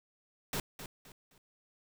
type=noise with echo; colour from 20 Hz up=pink; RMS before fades=-35 dBFS; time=0.53-0.6 s; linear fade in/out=2 ms; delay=260 ms; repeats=3; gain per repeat=-10 dB; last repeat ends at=1.38 s; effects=none